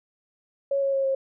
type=tone with pitch steps; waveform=sine; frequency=554.4 / 548.7 / 543 / 537.4 Hz; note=C#5 / C#5 / C#5 / C5; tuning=0 / -18 / -36 / +46 cents; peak=-21 dBFS; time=0.71-1.15 s; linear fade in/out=5 ms; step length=110 ms; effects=none

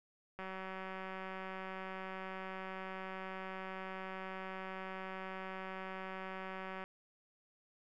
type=click train; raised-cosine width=0.5 ms; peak=-30 dBFS; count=1220; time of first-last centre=0.39-6.84 s; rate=189 Hz; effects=none

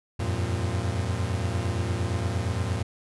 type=tone cluster; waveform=40% pulse; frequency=86.2 / 94.9 / 114.7 Hz; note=F2 / F#2 / A#2; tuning=-22 / +44 / -28 cents; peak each=-29 dBFS; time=0.19-2.83 s; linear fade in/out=10 ms; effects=resampled to 24000 Hz

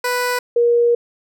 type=tone pair in turn; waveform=15% pulse / sine; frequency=493.9 / 474.4 Hz; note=B4 / A#4; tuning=0 / +30 cents; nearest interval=minor second; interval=70 cents; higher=first; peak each=-11 dBFS; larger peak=neither; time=0.04-0.39 / 0.56-0.95 s; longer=second; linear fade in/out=5 ms; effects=none

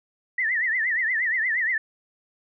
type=tone with vibrato; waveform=sine; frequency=1901 Hz; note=A#6; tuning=33 cents sharp; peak=-21 dBFS; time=0.38-1.78 s; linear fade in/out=5 ms; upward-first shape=triangle; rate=8.5 Hz; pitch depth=180 cents each way; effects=none

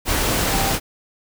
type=tone in noise; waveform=sine; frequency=784 Hz; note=G5; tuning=in tune; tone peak=-24 dBFS; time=0.49-0.74 s; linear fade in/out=50 ms; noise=pink; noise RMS=-20 dBFS; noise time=0.05-0.8 s; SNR=-7 dB; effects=none

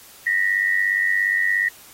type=tone pair together; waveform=sine; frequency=1850 / 1947.1 Hz; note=A#6 / B6; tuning=-14 / -25 cents; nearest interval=minor second; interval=89 cents; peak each=-20 dBFS; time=0.26-1.69 s; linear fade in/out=10 ms; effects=white hiss -46 dBFS RMS until 1.93 s + AAC 48 kbps

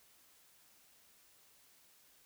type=silence; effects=white hiss -66 dBFS RMS until 2.25 s

